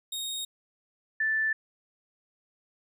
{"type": "tone pair in turn", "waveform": ["sawtooth", "sine"], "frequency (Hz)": [3729, 1759.9], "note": ["A#7", "A6"], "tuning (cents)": [0, 0], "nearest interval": "octave + minor second", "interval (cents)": 1300, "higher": "first", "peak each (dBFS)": [-29, -24], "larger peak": "second", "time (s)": [[0.12, 0.45], [1.2, 1.53]], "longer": "neither", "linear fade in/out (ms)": 5, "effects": []}